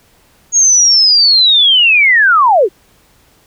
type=linear sweep; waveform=sine; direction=down; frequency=6645 to 330.2 Hz; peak=-5 dBFS; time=0.52-2.69 s; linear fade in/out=50 ms; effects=pink hiss -50 dBFS RMS until 3.46 s